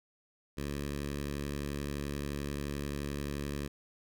10% pulse tone with notch filter, 71.5 Hz, D2, 46 cents flat, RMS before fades -37 dBFS, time 0.57-3.68 s, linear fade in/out 10 ms, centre 860 Hz, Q 1.5, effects none

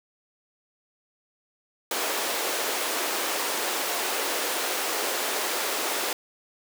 pink high-pass noise, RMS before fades -28 dBFS, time 1.91-6.13 s, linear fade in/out 2 ms, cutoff 360 Hz, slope 24 dB/octave, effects none

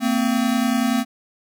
square tone pair together, 227 / 257.4 Hz, A#3 / C4, -46 / -28 cents, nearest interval major second, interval 218 cents, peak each -21 dBFS, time 0-1.05 s, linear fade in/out 50 ms, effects none

